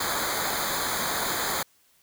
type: noise with comb filter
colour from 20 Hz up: pink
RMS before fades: -28 dBFS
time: 0-1.63 s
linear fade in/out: 5 ms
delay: 0.36 ms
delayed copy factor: -0.9
effects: white hiss -63 dBFS RMS until 2.02 s